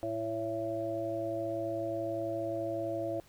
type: harmonic tone with a mistuned harmonic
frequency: 111.6 Hz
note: A2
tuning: 25 cents sharp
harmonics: 1 / 3 / 5 / 6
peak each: -44 / -37 / -37 / -36 dBFS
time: 0.03-3.2 s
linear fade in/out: 0 ms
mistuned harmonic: 1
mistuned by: -31 cents
effects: pink hiss -62 dBFS RMS until 3.28 s